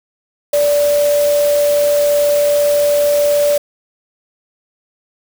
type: tone in noise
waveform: sine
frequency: 582 Hz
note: D5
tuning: 16 cents flat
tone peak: -10 dBFS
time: 0.53-3.58 s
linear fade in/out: 5 ms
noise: white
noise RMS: -25 dBFS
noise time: 0.53-3.58 s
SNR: +12 dB
effects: none